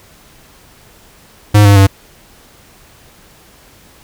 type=tone with pitch steps; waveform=square; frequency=104.1 / 100.84 / 97.69 Hz; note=G#2 / G2 / G2; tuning=+5 / +49 / -5 cents; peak=-4 dBFS; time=1.54-1.87 s; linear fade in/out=10 ms; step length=110 ms; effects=pink hiss -44 dBFS RMS until 4.03 s